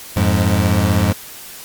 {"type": "beating tone pair", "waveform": "25% pulse", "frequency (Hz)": [88.5, 104.5], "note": ["F2", "G#2"], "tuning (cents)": [23, 11], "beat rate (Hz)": 16, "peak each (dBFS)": -12, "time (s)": [0.16, 1.13], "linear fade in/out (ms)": 10, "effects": ["white hiss -35 dBFS RMS until 1.64 s", "Opus 48 kbps"]}